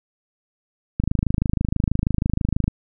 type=click train; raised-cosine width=5 ms; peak=-7 dBFS; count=45; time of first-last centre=1-2.679 s; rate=26.2 Hz; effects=none